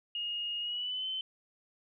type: tone with pitch glide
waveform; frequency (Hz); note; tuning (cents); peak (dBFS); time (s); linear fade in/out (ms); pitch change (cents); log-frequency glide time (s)
sine; 2859 to 3064; F7 to G7; +40 to -40; -33; 0.15-1.21; 2; +120; 0.6-1.07
effects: none